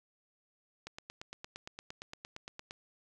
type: click train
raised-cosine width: 0.2 ms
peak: -26 dBFS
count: 17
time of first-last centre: 0.87-2.709 s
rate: 8.7 Hz
effects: none